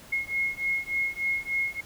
sine beating tone pair, 2159 / 2162.4 Hz, C#7 / C#7, -46 / -44 cents, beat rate 3.4 Hz, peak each -29 dBFS, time 0.12-1.81 s, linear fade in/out 10 ms, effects pink hiss -49 dBFS RMS until 1.85 s

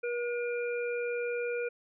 harmonic tone, 479.8 Hz, A#4, 50 cents sharp, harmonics 1 / 3 / 5, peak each -31 / -40 / -40 dBFS, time 0.03-1.69 s, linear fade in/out 10 ms, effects none

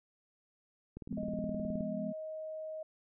click train, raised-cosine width 3 ms, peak -31 dBFS, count 17, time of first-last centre 0.97-1.808 s, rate 19.1 Hz
sine chord, F diminished, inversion none, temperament just, 174.61 / 209.5 / 251.4 Hz, F3 / Ab3 / Cb4, 0 / +15 / +31 cents, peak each -42 / -38 / -41 dBFS, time 1.09-2.13 s, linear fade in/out 20 ms
sine tone with pitch glide, 622.3 to 628.1 Hz, D#5 to D#5, 0 to +16 cents, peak -39 dBFS, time 1.17-2.83 s, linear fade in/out 5 ms, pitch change +16 cents, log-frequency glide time 1.31-2.21 s
effects none

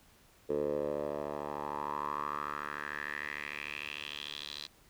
10% pulse tone with band-pass filter sweep, 73.3 Hz, D2, 3 cents flat, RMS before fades -38 dBFS, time 0.49-4.67 s, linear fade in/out 10 ms, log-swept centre 450 to 4100 Hz, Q 4.7, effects pink hiss -63 dBFS RMS until 4.89 s

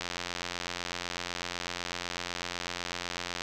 click train, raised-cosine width 0.2 ms, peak -16 dBFS, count 301, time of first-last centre 0.01-3.419 s, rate 88 Hz, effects none

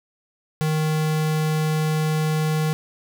square tone, 155.56 Hz, D#3, in tune, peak -20 dBFS, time 0.61-2.73 s, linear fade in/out 0 ms, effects none

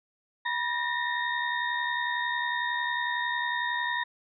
sine tone cluster, 973 / 1799 / 1870 / 3692 Hz, B5 / A6 / A#6 / A#7, -26 / +38 / +5 / -17 cents, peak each -31 / -34 / -31 / -37 dBFS, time 0.45-4.04 s, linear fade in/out 10 ms, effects none

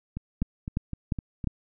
two click trains, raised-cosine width 5 ms, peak -20 / -13 dBFS, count 6 / 4, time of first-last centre 0.17-1.442 / 0.42-1.473 s, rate 3.93 / 2.85 Hz, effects none

